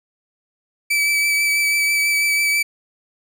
40% pulse tone with vibrato, 2305 Hz, D7, 33 cents flat, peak -15 dBFS, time 0.9-2.63 s, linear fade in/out 10 ms, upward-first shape triangle, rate 6.1 Hz, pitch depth 20 cents each way, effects none

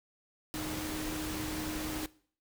sine tone in noise, 309.6 Hz, D#4, 9 cents flat, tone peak -38 dBFS, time 0.54-2.06 s, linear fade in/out 0 ms, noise pink, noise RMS -39 dBFS, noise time 0.54-2.06 s, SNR -2 dB, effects noise-tail reverb RT60 0.5 s tail -20 dB re dry

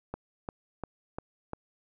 click train, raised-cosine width 1 ms, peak -21 dBFS, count 5, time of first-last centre 0.14-1.534 s, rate 2.87 Hz, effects none

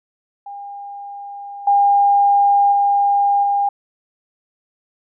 sine tone with level steps, 806 Hz, G5, 48 cents sharp, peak -29 / -10 / -12 / -14 dBFS, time 0.46-3.69 s, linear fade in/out 5 ms, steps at 1.67 / 2.72 / 3.43 s, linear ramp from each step 5 ms, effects none

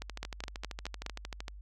two click trains, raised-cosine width 0.2 ms, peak -22 / -19 dBFS, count 20 / 5, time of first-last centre 0.02-1.482 / 0.23-1.063 s, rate 13 / 4.8 Hz, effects added 50 Hz sine -45 dBFS peak until 1.61 s

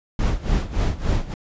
brown noise with tremolo, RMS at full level -18 dBFS, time 0.19-1.34 s, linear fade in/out 2 ms, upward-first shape sine, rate 3.5 Hz, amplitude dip 85%, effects resampled to 16000 Hz

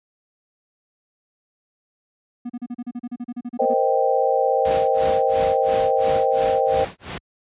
triangle tone bursts, 242.4 Hz, B3, 32 cents flat, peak -24 dBFS, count 16, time 2.45-3.742 s, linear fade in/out 10 ms, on 47 ms, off 36 ms
sine chord, C minor seventh, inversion third, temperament equal, 466.2 / 523.3 / 622.3 / 784 Hz, Bb4 / C5 / Eb5 / G5, 0 / 0 / 0 / 0 cents, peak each -23 / -20 / -24 / -21 dBFS, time 3.59-6.85 s, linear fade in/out 10 ms
pink noise with tremolo, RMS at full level -29 dBFS, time 4.65-7.18 s, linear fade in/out 2 ms, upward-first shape sine, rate 2.9 Hz, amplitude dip 100%
effects high-pass 60 Hz 12 dB/octave + resampled to 8000 Hz

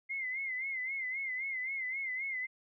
sine tone with vibrato, 2093 Hz, C7, in tune, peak -34 dBFS, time 0.09-2.47 s, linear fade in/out 20 ms, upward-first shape sine, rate 3.8 Hz, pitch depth 82 cents each way, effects none

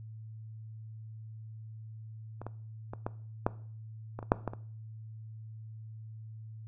clicks, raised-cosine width 1 ms, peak -28 / -25 / -25 / -19 / -12 / -24 / -28 / -7 / -18 / -27 dBFS, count 10, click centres 2.416 / 2.466 / 2.935 / 3.065 / 3.465 / 4.19 / 4.228 / 4.319 / 4.477 / 4.535 s, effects noise-tail reverb RT60 0.5 s tail -18 dB re dry + added 110 Hz sine -43 dBFS peak until 6.67 s

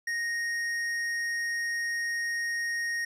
sine tone with hard clipping, 1864.7 Hz, A#6, in tune, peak -30 dBFS, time 0.07-3.05 s, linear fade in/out 5 ms, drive 9 dB, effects none

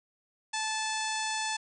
harmonic tone, 873 Hz, A5, 14 cents flat, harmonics 1 / 2 / 3 / 4 / 5 / 6 / 7 / 8 / 9 / 10, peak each -34 / -37 / -39 / -40 / -41 / -42 / -42 / -43 / -44 / -44 dBFS, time 0.53-1.57 s, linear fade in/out 10 ms, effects none

